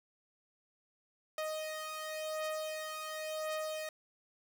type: beating tone pair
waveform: sawtooth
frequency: 622.3 / 623.23 Hz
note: D#5 / D#5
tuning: 0 / +3 cents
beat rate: 0.93 Hz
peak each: -39 / -35 dBFS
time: 1.38-3.89 s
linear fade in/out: 2 ms
effects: none